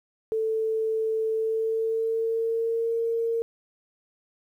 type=tone with pitch glide; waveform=sine; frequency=442.1 to 459.3 Hz; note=A4 to A#4; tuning=+8 to -26 cents; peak=-23 dBFS; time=0.32-3.42 s; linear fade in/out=0 ms; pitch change=+66 cents; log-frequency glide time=1.31-2.91 s; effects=10-bit